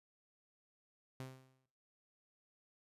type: tone with exponential decay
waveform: sawtooth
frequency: 130.81 Hz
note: C3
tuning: in tune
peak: -39 dBFS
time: 1.2-1.66 s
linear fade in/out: 0 ms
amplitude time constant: 100 ms
effects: noise-tail reverb RT60 0.5 s tail -17 dB re dry + resampled to 32000 Hz